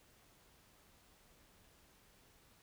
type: silence
effects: pink hiss -67 dBFS RMS until 2.62 s